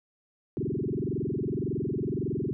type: tone with frequency modulation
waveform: sine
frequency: 256.4 Hz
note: C4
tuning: 35 cents flat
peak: -27 dBFS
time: 0.57-2.53 s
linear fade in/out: 0 ms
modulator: 21.8 Hz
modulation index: 6.9
effects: none